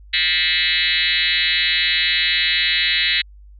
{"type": "tone with frequency modulation", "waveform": "sine", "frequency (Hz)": 2948, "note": "F#7", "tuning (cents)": -7, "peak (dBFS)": -15, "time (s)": [0.13, 3.22], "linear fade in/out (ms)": 10, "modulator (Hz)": 168, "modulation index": 6.9, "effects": ["added 50 Hz sine -40 dBFS peak until 3.59 s"]}